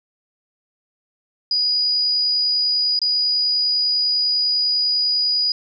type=tone with dropouts; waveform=sine; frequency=4915 Hz; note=D#8; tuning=22 cents flat; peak=-16 dBFS; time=1.51-5.52 s; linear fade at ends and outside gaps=2 ms; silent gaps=2.991-3.016 s; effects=none